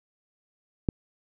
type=click; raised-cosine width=3 ms; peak=-10 dBFS; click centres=0.888 s; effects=none